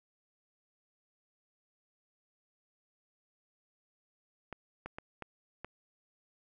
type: clicks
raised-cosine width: 0.5 ms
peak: -26 dBFS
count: 5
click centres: 4.527 / 4.86 / 4.985 / 5.223 / 5.646 s
effects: none